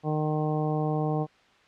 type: harmonic tone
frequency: 153.2 Hz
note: D#3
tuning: 27 cents flat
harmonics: 1 / 2 / 3 / 4 / 5 / 6 / 7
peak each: -27 / -32 / -32 / -36 / -33 / -44 / -41 dBFS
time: 0.03-1.27 s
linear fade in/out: 50 ms
effects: white hiss -59 dBFS RMS until 1.67 s + low-pass 3000 Hz 12 dB/octave